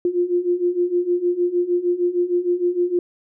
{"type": "beating tone pair", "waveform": "sine", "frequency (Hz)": [349.2, 355.7], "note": ["F4", "F4"], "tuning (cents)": [0, 32], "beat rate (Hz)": 6.5, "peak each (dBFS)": [-22, -19], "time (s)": [0.05, 2.99], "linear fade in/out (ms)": 2, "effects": []}